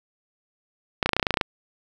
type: clicks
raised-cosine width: 0.3 ms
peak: -4 dBFS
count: 12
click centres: 1.028 / 1.06 / 1.092 / 1.133 / 1.166 / 1.197 / 1.228 / 1.268 / 1.307 / 1.341 / 1.372 / 1.412 s
effects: 7-bit